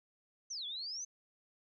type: exponential two-way sweep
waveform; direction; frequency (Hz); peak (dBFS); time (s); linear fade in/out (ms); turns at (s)
sine; down then up; 6320 to 3317 to 6320; -39; 0.5-1.05; 10; 0.66
effects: none